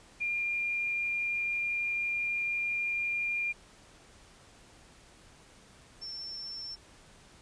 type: tone pair in turn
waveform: sine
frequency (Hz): 2402 / 5392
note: D7 / E8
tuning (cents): +38 / +38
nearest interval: octave + major second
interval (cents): 1400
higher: second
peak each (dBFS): -29 / -38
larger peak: first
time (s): 0.2-3.53 / 6.01-6.76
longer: first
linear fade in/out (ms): 20
effects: pink hiss -57 dBFS RMS until 7.41 s + resampled to 22050 Hz